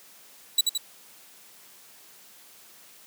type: tone with echo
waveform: 25% pulse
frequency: 3929 Hz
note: B7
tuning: 10 cents flat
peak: -13 dBFS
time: 0.58-0.61 s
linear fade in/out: 5 ms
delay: 84 ms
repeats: 2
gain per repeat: -4 dB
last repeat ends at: 0.778 s
effects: white hiss -52 dBFS RMS until 3.06 s + high-pass 150 Hz 12 dB/octave